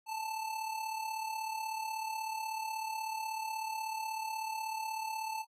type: tone with amplitude modulation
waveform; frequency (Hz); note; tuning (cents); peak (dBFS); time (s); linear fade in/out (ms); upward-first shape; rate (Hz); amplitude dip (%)
square; 880; A5; 0; -34; 0.06-5.45; 50; sine; 36.3; 55
effects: AAC 48 kbps